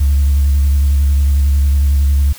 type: tone with vibrato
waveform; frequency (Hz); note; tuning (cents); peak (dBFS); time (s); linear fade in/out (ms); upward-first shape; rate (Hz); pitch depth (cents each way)
sine; 70.2; C#2; +22; -7; 0-2.33; 10; square; 11; 33
effects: tanh soft clip ceiling -6 dBFS + white hiss -36 dBFS RMS until 2.38 s